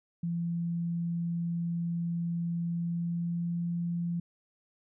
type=tone with pitch glide; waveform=sine; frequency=170 to 171.58 Hz; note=F3 to F3; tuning=-46 to -30 cents; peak=-29 dBFS; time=0.23-4.2 s; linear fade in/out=5 ms; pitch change=+16 cents; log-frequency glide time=2.65-3.66 s; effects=none